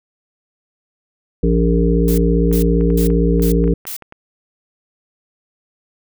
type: harmonic tone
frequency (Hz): 57.5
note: A#1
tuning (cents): -23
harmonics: 1 / 3 / 5 / 7 / 8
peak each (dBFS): -15 / -16 / -20 / -21 / -20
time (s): 1.43-3.74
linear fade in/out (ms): 5
type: noise bursts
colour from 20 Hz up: blue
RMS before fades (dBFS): -27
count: 5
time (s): 2.08-3.965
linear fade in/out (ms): 0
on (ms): 97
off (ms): 350
type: clicks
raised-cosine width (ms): 0.5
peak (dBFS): -22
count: 10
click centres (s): 2.515 / 2.81 / 2.903 / 3.103 / 3.397 / 3.641 / 3.678 / 3.853 / 4.023 / 4.124
effects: none